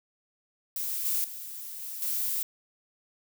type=noise with level steps; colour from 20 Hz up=violet; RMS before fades=-32 / -28 / -40 / -38 / -30 dBFS; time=0.76-2.43 s; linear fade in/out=2 ms; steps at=1.05 / 1.24 / 1.82 / 2.02 s; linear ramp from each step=2 ms; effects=none